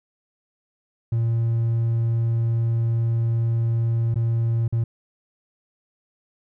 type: tone with dropouts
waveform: triangle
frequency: 115.3 Hz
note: A#2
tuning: 19 cents flat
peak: -16 dBFS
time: 1.12-4.84 s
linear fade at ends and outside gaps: 5 ms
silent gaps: 4.143-4.157 / 4.68-4.725 s
effects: tanh soft clip ceiling -12 dBFS